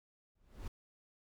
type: noise with exponential growth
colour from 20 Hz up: brown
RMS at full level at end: -39 dBFS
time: 0.35-0.68 s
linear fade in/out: 5 ms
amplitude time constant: 71 ms
effects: none